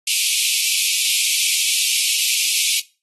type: high-pass noise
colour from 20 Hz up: pink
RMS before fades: -19 dBFS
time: 0.07-2.8 s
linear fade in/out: 5 ms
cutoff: 2300 Hz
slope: 96 dB/octave
effects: noise-tail reverb RT60 0.3 s tail -20 dB re dry + AAC 32 kbps